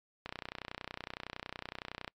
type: click train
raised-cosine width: 0.3 ms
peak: -23 dBFS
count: 57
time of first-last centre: 0.26-2.078 s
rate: 30.8 Hz
effects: noise-tail reverb RT60 0.1 s tail -25 dB re dry + MP3 96 kbps